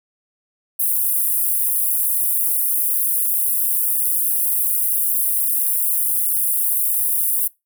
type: high-pass noise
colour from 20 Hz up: pink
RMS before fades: -19 dBFS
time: 0.79-7.48 s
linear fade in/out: 10 ms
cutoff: 10000 Hz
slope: 48 dB/octave
effects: noise-tail reverb RT60 0.2 s tail -22 dB re dry